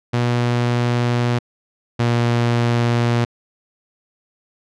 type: tone pair in turn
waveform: sawtooth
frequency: 120.8 / 118.86 Hz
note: B2 / A#2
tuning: -38 / +34 cents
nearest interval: unison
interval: 28 cents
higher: first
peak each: -12 / -11 dBFS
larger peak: second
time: 0.13-1.39 / 1.99-3.25 s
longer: neither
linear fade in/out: 10 ms
effects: low-pass 5000 Hz 12 dB/octave